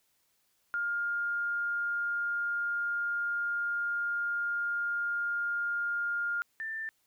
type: tone pair in turn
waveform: sine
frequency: 1410 / 1781.4 Hz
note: F6 / A6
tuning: +16 / +21 cents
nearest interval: major third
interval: 405 cents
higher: second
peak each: -29 / -34 dBFS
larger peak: first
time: 0.74-6.42 / 6.6-6.89 s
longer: first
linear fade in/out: 0 ms
effects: white hiss -73 dBFS RMS until 7.06 s